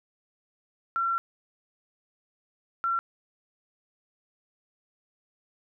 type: tone bursts at uneven times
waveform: sine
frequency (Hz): 1360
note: F6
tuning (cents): -46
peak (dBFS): -24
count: 2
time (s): 0.96-1.18 / 2.84-2.99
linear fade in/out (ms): 0
effects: none